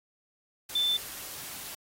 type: tone in noise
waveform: sine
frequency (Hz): 3534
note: A7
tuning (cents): +7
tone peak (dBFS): -24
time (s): 0.75-0.97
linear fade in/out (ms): 5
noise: white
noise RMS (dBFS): -41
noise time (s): 0.69-1.75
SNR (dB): +14
effects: AAC 48 kbps